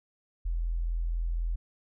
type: tone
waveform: sine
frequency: 41.99 Hz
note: E1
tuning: 33 cents sharp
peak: -27 dBFS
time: 0.45-1.56 s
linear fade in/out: 10 ms
effects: none